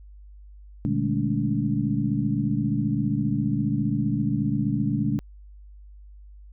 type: tone cluster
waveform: sine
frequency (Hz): 121.4 / 149.7 / 202.6 / 217.5 / 286.1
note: B2 / D3 / G#3 / A3 / D4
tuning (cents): -29 / +33 / -43 / -20 / -45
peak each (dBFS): -28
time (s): 0.85-5.19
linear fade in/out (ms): 0
effects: added 50 Hz sine -43 dBFS peak until 6.52 s